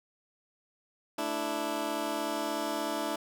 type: chord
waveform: 15% pulse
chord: A suspended fourth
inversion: none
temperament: just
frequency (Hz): 220 / 293.3 / 330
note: A3 / D4 / E4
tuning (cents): 0 / -2 / +2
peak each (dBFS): -34 / -28 / -29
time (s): 1.18-3.16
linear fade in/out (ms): 5
effects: none